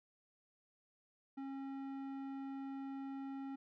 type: tone with low-pass filter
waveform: square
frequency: 271.9 Hz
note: C#4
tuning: 33 cents flat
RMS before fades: -45 dBFS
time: 1.37-3.56 s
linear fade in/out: 10 ms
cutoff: 1400 Hz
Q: 0.56
effects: none